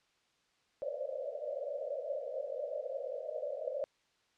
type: band-pass noise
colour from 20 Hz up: pink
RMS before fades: -39 dBFS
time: 0.82-3.84 s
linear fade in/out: 0 ms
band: 510 to 620 Hz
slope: 96 dB/octave
effects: white hiss -73 dBFS RMS until 4.37 s + low-pass 5000 Hz 12 dB/octave